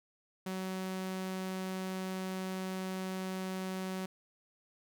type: tone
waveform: sawtooth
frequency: 187.7 Hz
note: F#3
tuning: 25 cents sharp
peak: -32 dBFS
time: 0.46-4.06 s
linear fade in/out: 5 ms
effects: none